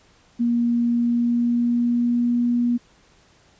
sine tone with pitch glide, 237 to 240.4 Hz, A#3 to B3, +29 to -46 cents, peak -17 dBFS, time 0.39-2.78 s, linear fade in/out 20 ms, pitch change +25 cents, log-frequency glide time 0.81-2.44 s, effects pink hiss -56 dBFS RMS until 3.59 s + resampled to 16000 Hz

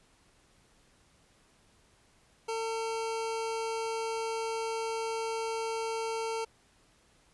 25% pulse tone, 450 Hz, A4, 39 cents sharp, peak -28 dBFS, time 2.48-6.45 s, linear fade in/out 10 ms, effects pink hiss -65 dBFS RMS until 7.33 s + resampled to 24000 Hz

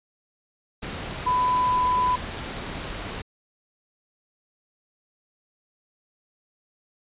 sine tone in noise, 1000 Hz, B5, 21 cents sharp, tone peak -19 dBFS, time 1.26-2.16 s, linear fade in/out 10 ms, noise pink, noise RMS -33 dBFS, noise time 0.82-3.22 s, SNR +11 dB, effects resampled to 8000 Hz

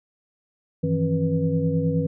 sine tone cluster, 97.1 / 160.8 / 170.4 / 271.1 / 488.9 Hz, G2 / E3 / F3 / C#4 / B4, -16 / -43 / -42 / -38 / -18 cents, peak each -31 / -22 / -28 / -28 / -27 dBFS, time 0.83-2.07 s, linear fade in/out 10 ms, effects none

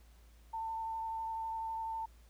sine tone with vibrato, 896 Hz, A5, 31 cents sharp, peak -36 dBFS, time 0.53-2.06 s, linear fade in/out 10 ms, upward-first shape sine, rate 12 Hz, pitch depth 12 cents each way, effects added 57 Hz sine -57 dBFS peak until 2.29 s + pink hiss -68 dBFS RMS until 2.29 s

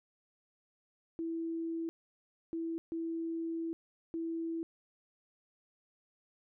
sine tone bursts at uneven times, 329.6 Hz, E4, in tune, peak -34 dBFS, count 4, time 1.19-1.89 / 2.53-2.78 / 2.92-3.73 / 4.14-4.63 s, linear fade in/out 0 ms, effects none

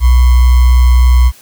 sine tone with sample-and-hold, 61.74 Hz, B1, in tune, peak -3 dBFS, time 0-1.32 s, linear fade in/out 50 ms, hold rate 1050 Hz, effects white hiss -41 dBFS RMS until 1.41 s

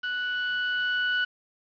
35% pulse tone with level ramp, 1480 Hz, F#6, in tune, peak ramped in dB -26 to -21 dBFS, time 0.03-1.25 s, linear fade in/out 10 ms, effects resampled to 11025 Hz + 8-bit

